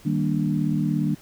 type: chord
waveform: sine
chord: Eb major seventh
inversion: none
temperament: equal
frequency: 155.56 / 196 / 233.1 / 293.7 Hz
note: Eb3 / G3 / Bb3 / D4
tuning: 0 / 0 / 0 / 0 cents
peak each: -24 / -26 / -27 / -27 dBFS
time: 0.05-1.15 s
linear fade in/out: 10 ms
effects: pink hiss -50 dBFS RMS until 1.21 s